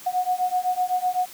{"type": "beating tone pair", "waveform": "sine", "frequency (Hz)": [727, 734.9], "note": ["F#5", "F#5"], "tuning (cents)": [-31, -12], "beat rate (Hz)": 7.9, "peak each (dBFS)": -24, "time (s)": [0.06, 1.26], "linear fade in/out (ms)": 10, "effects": ["white hiss -43 dBFS RMS until 1.33 s", "high-pass 100 Hz 12 dB/octave"]}